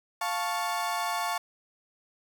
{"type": "chord", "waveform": "35% pulse", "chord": "F augmented", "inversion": "none", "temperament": "equal with one note detuned", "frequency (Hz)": [701.3, 880, 1108.7], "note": ["F5", "A5", "C#6"], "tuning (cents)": [7, 0, 0], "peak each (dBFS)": -31, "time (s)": [0.21, 1.38], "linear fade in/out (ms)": 5, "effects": []}